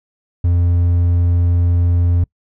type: tone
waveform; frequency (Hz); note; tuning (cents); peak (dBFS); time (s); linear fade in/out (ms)
triangle; 87; F2; -6; -9; 0.44-2.24; 5
effects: noise-tail reverb RT60 0.1 s tail -25 dB re dry